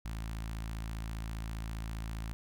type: tone with notch filter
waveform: sawtooth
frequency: 55 Hz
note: A1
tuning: in tune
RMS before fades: -39 dBFS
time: 0.05-2.33 s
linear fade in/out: 0 ms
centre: 450 Hz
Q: 0.75
effects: none